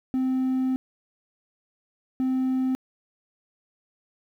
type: tone bursts at uneven times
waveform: triangle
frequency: 259.6 Hz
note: C4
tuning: 13 cents flat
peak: -19 dBFS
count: 2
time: 0.14-0.76 / 2.2-2.75 s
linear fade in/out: 0 ms
effects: tanh soft clip ceiling -15 dBFS + 10-bit